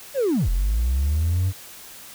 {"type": "linear two-way sweep", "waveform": "triangle", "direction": "down then up", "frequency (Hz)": [587.3, 40.67, 97.1], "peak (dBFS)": -15, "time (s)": [0.14, 1.53], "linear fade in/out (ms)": 50, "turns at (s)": 0.49, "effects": ["tanh soft clip ceiling -14 dBFS", "white hiss -42 dBFS RMS until 2.14 s"]}